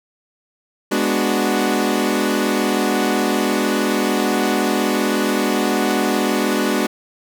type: chord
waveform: sawtooth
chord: G# half-diminished seventh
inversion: none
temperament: equal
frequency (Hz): 207.7 / 246.9 / 293.7 / 370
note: G#3 / B3 / D4 / F#4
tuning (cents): 0 / 0 / 0 / 0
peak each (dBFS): -18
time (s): 0.91-6.87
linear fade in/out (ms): 10
effects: none